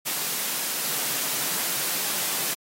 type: high-pass noise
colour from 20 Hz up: white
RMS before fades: -27 dBFS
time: 0.05-2.55 s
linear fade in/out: 20 ms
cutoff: 130 Hz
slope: 96 dB/octave
effects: AAC 48 kbps